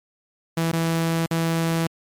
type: tone with dropouts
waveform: sawtooth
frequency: 164.81 Hz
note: E3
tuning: in tune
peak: -16 dBFS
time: 0.57-1.87 s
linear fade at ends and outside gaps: 5 ms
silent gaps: 0.717-0.73 / 1.262-1.309 s
effects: MP3 96 kbps